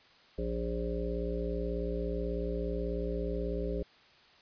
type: harmonic tone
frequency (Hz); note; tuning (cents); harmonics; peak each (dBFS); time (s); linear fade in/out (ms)
58.27; A#1; 0; 1 / 3 / 5 / 7 / 9 / 10; -35 / -39 / -42 / -37 / -39 / -45; 0.38-3.83; 5
effects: white hiss -60 dBFS RMS until 4.41 s + resampled to 11025 Hz